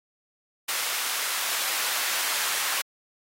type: high-pass noise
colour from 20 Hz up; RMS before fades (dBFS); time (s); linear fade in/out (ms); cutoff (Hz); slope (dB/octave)
pink; -28; 0.68-2.82; 10; 1200; 12
effects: AAC 48 kbps